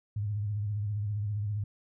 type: tone with vibrato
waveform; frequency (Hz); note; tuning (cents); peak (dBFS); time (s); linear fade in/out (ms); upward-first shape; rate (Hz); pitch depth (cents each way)
sine; 103.83; G#2; 0; -29; 0.16-1.64; 5; triangle; 15; 83
effects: none